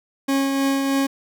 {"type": "tone with tremolo", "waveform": "40% pulse", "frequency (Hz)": 273.3, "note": "C#4", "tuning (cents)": -24, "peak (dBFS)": -16, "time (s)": [0.28, 1.07], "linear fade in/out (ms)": 10, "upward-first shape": "triangle", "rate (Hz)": 3.2, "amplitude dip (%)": 35, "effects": []}